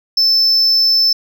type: tone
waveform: sine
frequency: 5280 Hz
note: E8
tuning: 2 cents sharp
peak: -7 dBFS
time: 0.17-1.13 s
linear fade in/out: 5 ms
effects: tanh soft clip ceiling -8 dBFS